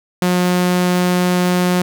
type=tone; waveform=sawtooth; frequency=179.6 Hz; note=F3; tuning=49 cents sharp; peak=-9 dBFS; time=0.22-1.82 s; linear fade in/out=2 ms; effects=none